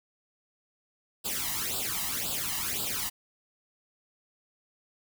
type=noise with flanger; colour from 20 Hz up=white; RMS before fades=-32 dBFS; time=1.24-3.1 s; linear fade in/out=20 ms; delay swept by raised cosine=0.24 to 1.04 ms; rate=1.9 Hz; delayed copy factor=+0.85; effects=none